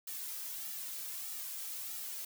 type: noise with flanger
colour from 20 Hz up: blue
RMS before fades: -42 dBFS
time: 0.07-2.25 s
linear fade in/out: 5 ms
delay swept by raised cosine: 1.9 to 2.82 ms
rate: 1.6 Hz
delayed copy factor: -0.7
effects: none